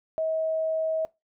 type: tone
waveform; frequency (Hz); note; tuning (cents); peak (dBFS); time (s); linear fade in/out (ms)
sine; 639; D#5; +46; -24; 0.18-1.05; 0
effects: noise-tail reverb RT60 0.2 s tail -20 dB re dry